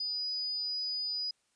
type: tone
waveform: sine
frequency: 4951 Hz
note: D#8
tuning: 9 cents flat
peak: -32 dBFS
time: 0-1.31 s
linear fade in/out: 5 ms
effects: white hiss -74 dBFS RMS until 1.55 s + resampled to 22050 Hz